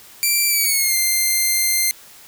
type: tone with pitch glide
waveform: 5% pulse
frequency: 2349 to 2093 Hz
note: D7 to C7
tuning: 0 to 0 cents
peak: -6 dBFS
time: 0.23-1.91 s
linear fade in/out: 0 ms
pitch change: -200 cents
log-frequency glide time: 0.48-0.96 s
effects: white hiss -44 dBFS RMS until 2.27 s